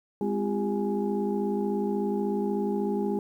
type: tone cluster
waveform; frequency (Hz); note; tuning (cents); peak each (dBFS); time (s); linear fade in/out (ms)
sine; 204.7 / 257.6 / 346.7 / 403.1 / 835; G#3 / C4 / F4 / G4 / G#5; -25 / -27 / -13 / +48 / +9; -28 / -35 / -33 / -29 / -37; 0.21-3.19; 2
effects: tanh soft clip ceiling -15 dBFS + 10-bit